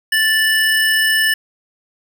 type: tone pair together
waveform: square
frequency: 1759.7 / 2945 Hz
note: A6 / F#7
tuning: 0 / -9 cents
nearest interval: major sixth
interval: 891 cents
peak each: -14 / -20 dBFS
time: 0.12-1.34 s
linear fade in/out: 5 ms
effects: 8-bit